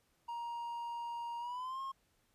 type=tone with pitch glide; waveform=triangle; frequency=941 to 1074.7 Hz; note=A#5 to C6; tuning=+16 to +46 cents; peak=-37 dBFS; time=0.28-1.92 s; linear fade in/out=10 ms; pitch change=+230 cents; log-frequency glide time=1.39-1.81 s; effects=pink hiss -75 dBFS RMS until 2.34 s + resampled to 32000 Hz